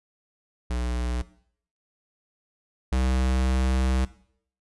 square tone pair in turn, 60.7 / 64.31 Hz, B1 / C2, -29 / -29 cents, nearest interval minor second, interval 100 cents, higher second, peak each -26 / -22 dBFS, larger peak second, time 0.7-1.22 / 2.92-4.05 s, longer second, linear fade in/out 5 ms, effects noise-tail reverb RT60 0.6 s tail -17 dB re dry + resampled to 24000 Hz

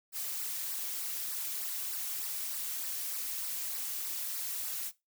blue noise with flanger, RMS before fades -37 dBFS, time 0.12-4.92 s, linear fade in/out 50 ms, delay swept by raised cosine 0.29 to 3.99 ms, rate 3.3 Hz, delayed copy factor -0.65, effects noise-tail reverb RT60 0.2 s tail -18 dB re dry

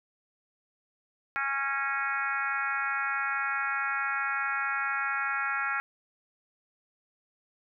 harmonic tone with a mistuned harmonic, 275.3 Hz, C#4, 12 cents flat, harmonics 3 / 4 / 5 / 6 / 7 / 8 / 9, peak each -38 / -40 / -31 / -33 / -37 / -38 / -40 dBFS, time 1.36-5.8 s, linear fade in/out 0 ms, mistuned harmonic 7, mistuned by -20 cents, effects none

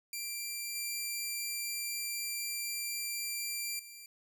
10% pulse tone with level steps, 2363 Hz, D7, 10 cents sharp, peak -28 / -26 / -39 dBFS, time 0.13-4.06 s, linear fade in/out 2 ms, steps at 0.75 / 3.79 s, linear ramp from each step 5 ms, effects none

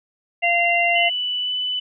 harmonic tone, 691 Hz, F5, 19 cents flat, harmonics 1 / 3 / 4, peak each -20 / -20 / -20 dBFS, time 0.42-1.1 s, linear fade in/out 20 ms
sine tone with pitch glide, 2973 to 2994 Hz, F#7 to F#7, +8 to +20 cents, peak -21 dBFS, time 0.95-1.8 s, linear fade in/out 10 ms, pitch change +12 cents, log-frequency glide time 1.41-1.52 s
effects none

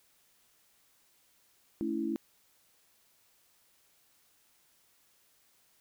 sine chord, A major, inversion none, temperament equal with one note detuned, 220 / 280.9 / 329.6 Hz, A3 / C#4 / E4, 0 / +23 / 0 cents, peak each -36 / -36 / -33 dBFS, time 1.81-2.16 s, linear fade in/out 0 ms, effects white hiss -68 dBFS RMS until 5.8 s

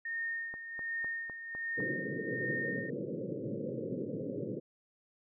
sine tone with tremolo, 1835 Hz, A#6, 28 cents flat, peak -33 dBFS, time 0.05-2.9 s, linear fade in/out 5 ms, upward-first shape sine, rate 1.3 Hz, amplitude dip 65%
click train, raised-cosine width 1 ms, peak -33 dBFS, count 6, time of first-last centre 0.54-1.803 s, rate 3.96 Hz
white band-pass noise, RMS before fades -38 dBFS, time 1.77-4.6 s, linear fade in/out 20 ms, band 110 to 540 Hz, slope 96 dB/octave
effects none

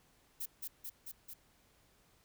violet noise with echo, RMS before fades -40 dBFS, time 0.4-0.46 s, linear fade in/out 10 ms, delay 220 ms, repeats 4, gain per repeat -2 dB, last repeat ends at 1.34 s, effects pink hiss -69 dBFS RMS until 2.24 s

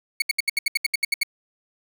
30% pulse tone bursts, 2217 Hz, C#7, in tune, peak -15 dBFS, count 12, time 0.2-1.233 s, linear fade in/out 5 ms, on 21 ms, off 71 ms, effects none

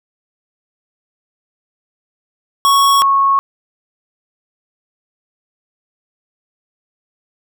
square / sine tone pair in turn, 1108.7 / 1099.1 Hz, C#6 / C#6, 0 / -15 cents, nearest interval unison, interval 15 cents, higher first, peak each -9 / -9 dBFS, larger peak neither, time 2.65-3.02 / 3.02-3.39 s, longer neither, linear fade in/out 0 ms, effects none

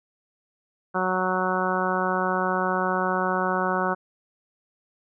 harmonic tone, 185 Hz, F#3, in tune, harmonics 1 / 2 / 3 / 4 / 5 / 6 / 7 / 8, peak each -30 / -30 / -30 / -30 / -30 / -30 / -30 / -30 dBFS, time 0.94-3.95 s, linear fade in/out 20 ms, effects none

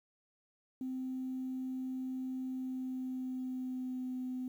sine tone with pitch glide, 258.9 to 254.3 Hz, C4 to C4, -18 to -49 cents, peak -35 dBFS, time 0.81-4.48 s, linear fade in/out 2 ms, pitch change -31 cents, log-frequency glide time 2.49-4.19 s, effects tanh soft clip ceiling -32 dBFS + 11-bit

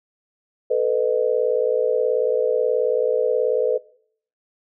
sine tone cluster, 439.8 / 498.3 / 616 Hz, A4 / B4 / D#5, -1 / +15 / -17 cents, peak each -21 / -19 / -25 dBFS, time 0.7-3.78 s, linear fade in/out 10 ms, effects noise-tail reverb RT60 0.6 s tail -21 dB re dry

